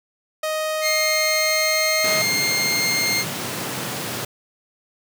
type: tone with pitch glide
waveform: sawtooth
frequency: 624 to 629.8 Hz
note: D#5 to D#5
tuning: +5 to +21 cents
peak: -18 dBFS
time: 0.43-2.22 s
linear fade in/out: 5 ms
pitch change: +16 cents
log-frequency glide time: 1.21-2.02 s
type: tone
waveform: 20% pulse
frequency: 2122 Hz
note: C7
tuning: 24 cents sharp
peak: -14 dBFS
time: 0.81-3.25 s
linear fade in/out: 50 ms
type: high-pass noise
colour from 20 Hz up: pink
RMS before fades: -28 dBFS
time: 2.04-4.25 s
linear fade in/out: 5 ms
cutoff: 110 Hz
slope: 48 dB/octave
effects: none